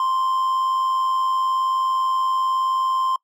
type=tone with amplitude modulation; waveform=triangle; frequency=1046.5 Hz; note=C6; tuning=in tune; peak=-15 dBFS; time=0-3.16 s; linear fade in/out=2 ms; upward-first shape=sine; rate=99 Hz; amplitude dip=35%; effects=noise-tail reverb RT60 0.1 s tail -24 dB re dry